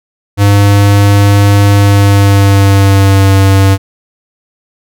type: tone with pitch glide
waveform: square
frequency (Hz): 101 to 97.17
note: G#2 to G2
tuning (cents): -48 to -15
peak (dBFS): -4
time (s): 0.37-3.78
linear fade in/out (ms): 50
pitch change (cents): -67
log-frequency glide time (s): 1.75-3.32
effects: none